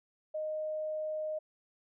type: tone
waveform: sine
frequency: 619 Hz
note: D#5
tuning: 9 cents flat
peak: -33 dBFS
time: 0.34-1.39 s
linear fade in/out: 10 ms
effects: none

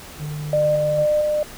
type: tone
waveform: triangle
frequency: 150 Hz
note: D3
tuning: 37 cents sharp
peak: -24 dBFS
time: 0.18-1.07 s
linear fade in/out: 50 ms
type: tone with tremolo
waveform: sine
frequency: 602 Hz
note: D5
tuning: 43 cents sharp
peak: -15 dBFS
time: 0.53-1.43 s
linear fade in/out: 2 ms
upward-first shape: square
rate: 2.2 Hz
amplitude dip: 25%
effects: pink hiss -39 dBFS RMS until 1.57 s

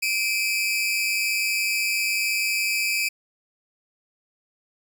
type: tone pair together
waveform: sawtooth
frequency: 2349 / 2543 Hz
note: D7 / D#7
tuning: 0 / +37 cents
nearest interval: minor second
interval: 137 cents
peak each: -21 / -22 dBFS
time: 0.02-3.09 s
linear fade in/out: 10 ms
effects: none

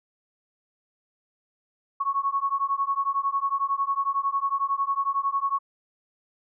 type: beating tone pair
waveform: sine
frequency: 1100 / 1111 Hz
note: C#6 / C#6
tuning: -14 / +4 cents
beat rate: 11 Hz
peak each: -26 dBFS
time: 2-5.59 s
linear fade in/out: 10 ms
effects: none

